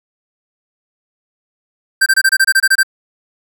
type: tone bursts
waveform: square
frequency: 1568 Hz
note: G6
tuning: in tune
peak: -8 dBFS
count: 11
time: 2.01-2.832 s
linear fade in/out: 10 ms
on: 52 ms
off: 25 ms
effects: none